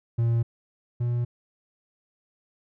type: tone pair in turn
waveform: triangle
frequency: 116.54 / 120.3 Hz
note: A#2 / B2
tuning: 0 / -45 cents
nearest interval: minor second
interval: 55 cents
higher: second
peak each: -18 / -21 dBFS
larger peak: first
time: 0.18-0.43 / 1-1.25 s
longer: neither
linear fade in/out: 10 ms
effects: none